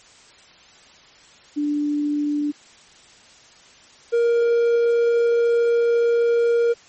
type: tone pair in turn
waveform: sine / triangle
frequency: 293.9 / 469.6 Hz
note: D4 / A#4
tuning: +1 / +13 cents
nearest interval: minor sixth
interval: 812 cents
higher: second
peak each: -19 / -13 dBFS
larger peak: second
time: 1.56-2.52 / 4.12-6.74 s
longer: second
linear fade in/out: 20 ms
effects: white hiss -49 dBFS RMS until 6.88 s + MP3 32 kbps